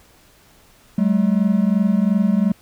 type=tone pair together; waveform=triangle; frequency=190.8 / 213.6 Hz; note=G3 / G#3; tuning=-47 / +49 cents; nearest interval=major second; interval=196 cents; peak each=-15 dBFS; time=0.98-2.52 s; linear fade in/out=5 ms; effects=pink hiss -52 dBFS RMS until 2.61 s